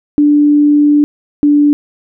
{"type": "tone pair in turn", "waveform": "sine", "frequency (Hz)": [293.7, 292.2], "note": ["D4", "D4"], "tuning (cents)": [0, -9], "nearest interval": "unison", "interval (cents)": 9, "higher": "first", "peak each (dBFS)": -5, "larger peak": "neither", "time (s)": [[0.18, 1.04], [1.43, 1.73]], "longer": "first", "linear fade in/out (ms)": 0, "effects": []}